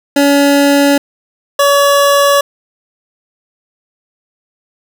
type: tone pair in turn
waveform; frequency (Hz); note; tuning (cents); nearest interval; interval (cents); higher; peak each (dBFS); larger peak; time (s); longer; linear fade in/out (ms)
25% pulse; 283.1 / 566.2; C#4 / C#5; +37 / +37; octave; 1200; second; -3; neither; 0.16-0.98 / 1.59-2.41; neither; 5
effects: none